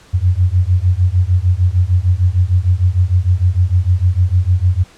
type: beating tone pair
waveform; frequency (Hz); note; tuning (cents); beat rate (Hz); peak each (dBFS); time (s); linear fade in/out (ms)
sine; 87.31 / 93.91; F2 / F#2; 0 / +26; 6.6; -13; 0.13-4.84; 20
effects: pink hiss -45 dBFS RMS until 4.97 s + low-pass 8000 Hz 12 dB/octave